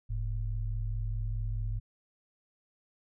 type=tone pair together; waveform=sine; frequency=42.7 / 107.6 Hz; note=F1 / A2; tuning=-38 / -38 cents; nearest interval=octave + major third; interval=1600 cents; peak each=-32 / -34 dBFS; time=0.09-1.8 s; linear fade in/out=20 ms; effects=none